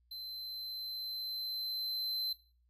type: tone with level ramp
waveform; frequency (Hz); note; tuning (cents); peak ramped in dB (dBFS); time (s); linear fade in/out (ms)
square; 4078; C8; -45; -43 to -34; 0.11-2.33; 5
effects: noise-tail reverb RT60 0.4 s tail -17 dB re dry + added 60 Hz sine -68 dBFS peak until 2.69 s